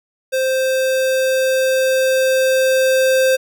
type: tone with level ramp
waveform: square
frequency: 523.3 Hz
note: C5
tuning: in tune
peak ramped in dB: -16 to -12 dBFS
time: 0.32-3.37 s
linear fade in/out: 20 ms
effects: none